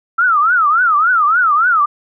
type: tone with vibrato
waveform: sine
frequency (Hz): 1318.5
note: E6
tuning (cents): 0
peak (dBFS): -9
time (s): 0.18-1.86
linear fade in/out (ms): 10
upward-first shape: triangle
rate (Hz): 3.5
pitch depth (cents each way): 250
effects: none